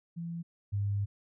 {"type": "tone pair in turn", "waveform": "sine", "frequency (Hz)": [168.9, 101.07], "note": ["E3", "G#2"], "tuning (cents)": [42, -47], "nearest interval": "major sixth", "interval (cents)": 889, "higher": "first", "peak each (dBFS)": [-35, -28], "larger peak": "second", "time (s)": [[0.16, 0.43], [0.72, 1.06]], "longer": "second", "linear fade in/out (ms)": 20, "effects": []}